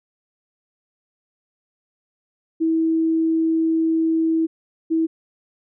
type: tone pair in turn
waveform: sine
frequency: 324.1 / 324.1 Hz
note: E4 / E4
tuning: -29 / -29 cents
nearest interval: unison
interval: 0 cents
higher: neither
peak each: -16 dBFS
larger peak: neither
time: 2.6-4.47 / 4.9-5.07 s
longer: first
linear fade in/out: 20 ms
effects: none